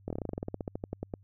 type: slowing click train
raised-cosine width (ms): 2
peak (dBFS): -21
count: 20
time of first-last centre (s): 0.08-1.138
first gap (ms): 23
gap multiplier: 1.09
effects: added 98 Hz sine -56 dBFS peak until 1.23 s